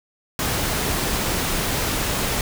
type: noise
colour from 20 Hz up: pink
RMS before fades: -23 dBFS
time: 0.39-2.41 s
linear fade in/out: 2 ms
effects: none